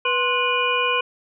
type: harmonic tone with a mistuned harmonic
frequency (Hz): 490.2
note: B4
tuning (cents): -13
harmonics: 1 / 2 / 3 / 5 / 6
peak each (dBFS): -25 / -23 / -28 / -23 / -26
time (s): 0.05-1.01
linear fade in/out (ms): 5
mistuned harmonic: 2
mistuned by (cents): +120
effects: none